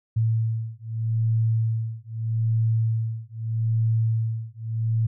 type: beating tone pair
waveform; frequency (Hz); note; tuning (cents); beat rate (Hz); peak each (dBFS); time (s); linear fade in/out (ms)
sine; 112.2 / 113; A2 / A2; +34 / +47; 0.8; -24; 0.16-5.07; 10
effects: none